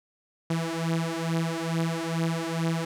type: beating tone pair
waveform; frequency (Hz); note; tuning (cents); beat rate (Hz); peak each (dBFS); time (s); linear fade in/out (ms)
sawtooth; 163.7 / 166; E3 / E3; -12 / +12; 2.3; -25; 0.5-2.85; 5
effects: low-pass 10000 Hz 12 dB/octave + 10-bit